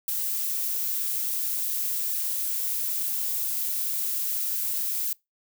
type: noise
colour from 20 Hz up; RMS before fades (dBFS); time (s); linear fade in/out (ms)
violet; -28; 0.08-5.13; 2
effects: noise-tail reverb RT60 0.2 s tail -24 dB re dry